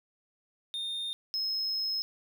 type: tone pair in turn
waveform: triangle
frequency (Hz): 3651 / 5163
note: A#7 / E8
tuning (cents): -37 / -37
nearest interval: tritone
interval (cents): 600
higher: second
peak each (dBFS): -31 / -28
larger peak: second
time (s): 0.74-1.13 / 1.34-2.02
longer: second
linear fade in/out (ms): 0
effects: none